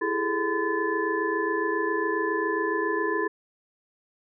sine tone cluster, 333.3 / 405.2 / 432.5 / 1017 / 1740 Hz, E4 / G#4 / A4 / C6 / A6, +19 / -43 / -30 / -50 / -20 cents, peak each -30 dBFS, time 0.01-3.28 s, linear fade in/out 10 ms, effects none

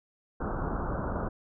pink low-pass noise, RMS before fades -32 dBFS, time 0.4-1.29 s, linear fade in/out 10 ms, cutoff 1500 Hz, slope 96 dB/octave, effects none

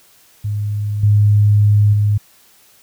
sine tone with level steps, 103.9 Hz, G#2, 1 cent sharp, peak -17 / -8 / -11 dBFS, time 0.44-2.18 s, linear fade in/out 10 ms, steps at 1.03 / 1.93 s, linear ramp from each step 5 ms, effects white hiss -50 dBFS RMS until 2.82 s

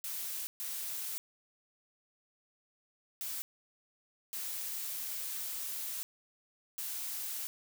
blue noise bursts at uneven times, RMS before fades -39 dBFS, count 5, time 0.04-0.47 / 0.6-1.18 / 3.21-3.42 / 4.33-6.03 / 6.78-7.47 s, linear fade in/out 0 ms, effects none

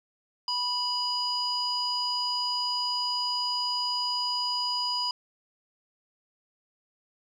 square tone with low-pass filter, 984 Hz, B5, 7 cents flat, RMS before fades -29 dBFS, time 0.48-5.11 s, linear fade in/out 2 ms, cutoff 4900 Hz, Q 7.8, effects 10-bit

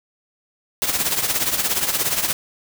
white noise with tremolo, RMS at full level -18 dBFS, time 0.82-2.33 s, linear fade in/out 0 ms, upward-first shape triangle, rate 17 Hz, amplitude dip 75%, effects none

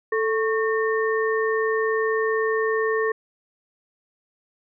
sine tone cluster, 441.2 / 1101 / 1820 Hz, A4 / C#6 / A#6, +5 / -12 / -42 cents, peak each -21 / -28 / -27 dBFS, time 0.12-3.12 s, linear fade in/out 5 ms, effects none

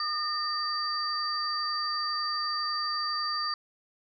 sine tone cluster, 1214 / 1824 / 4652 Hz, D#6 / A#6 / D8, -43 / -38 / -17 cents, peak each -31 / -39 / -31 dBFS, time 0-3.54 s, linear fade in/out 2 ms, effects none

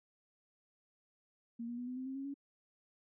sine tone with pitch steps, 233.1 / 239.2 / 245.5 / 252 / 258.6 / 265.5 / 272.4 / 279.6 Hz, A#3 / A#3 / B3 / B3 / C4 / C4 / C#4 / C#4, 0 / +45 / -10 / +35 / -20 / +25 / -30 / +15 cents, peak -39 dBFS, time 1.59-2.342 s, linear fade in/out 10 ms, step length 94 ms, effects none

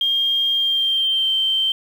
sine tone with pitch glide, 3215 to 3125 Hz, G7 to G7, +43 to -6 cents, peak -16 dBFS, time 0.01-1.72 s, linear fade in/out 2 ms, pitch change -49 cents, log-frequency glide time 0.51-1.31 s, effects 7-bit

